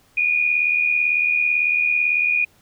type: tone pair together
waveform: sine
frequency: 2384 / 2462 Hz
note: D7 / D#7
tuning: +25 / -19 cents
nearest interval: minor second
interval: 56 cents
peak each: -23 / -17 dBFS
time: 0.17-2.45 s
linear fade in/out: 5 ms
effects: pink hiss -57 dBFS RMS until 2.61 s